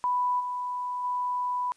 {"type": "tone with level steps", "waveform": "sine", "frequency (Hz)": 990, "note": "B5", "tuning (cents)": 4, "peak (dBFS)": [-23, -29, -26], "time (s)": [0.04, 1.72], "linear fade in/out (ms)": 0, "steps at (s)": [0.39, 1.03], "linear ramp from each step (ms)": 20, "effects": ["white hiss -63 dBFS RMS until 1.76 s", "resampled to 22050 Hz"]}